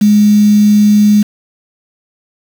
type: tone with quantisation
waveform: sine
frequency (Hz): 208.6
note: G#3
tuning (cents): +8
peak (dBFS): -4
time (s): 0.01-1.23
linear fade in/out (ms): 10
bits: 4
effects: none